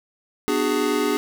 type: chord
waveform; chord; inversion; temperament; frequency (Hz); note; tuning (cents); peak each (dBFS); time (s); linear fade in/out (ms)
square; G# half-diminished seventh; first; just; 249.2 / 299 / 373.8 / 415.3; B3 / D4 / F#4 / G#4; +16 / +31 / +18 / 0; -28 / -25 / -28 / -24; 0.48-1.17; 0
effects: none